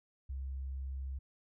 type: tone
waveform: sine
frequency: 66.8 Hz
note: C2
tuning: 36 cents sharp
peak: -37 dBFS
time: 0.29-1.19 s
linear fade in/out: 10 ms
effects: none